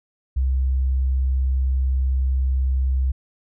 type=tone; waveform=sine; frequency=65.41 Hz; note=C2; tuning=in tune; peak=-17 dBFS; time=0.36-3.12 s; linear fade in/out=10 ms; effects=none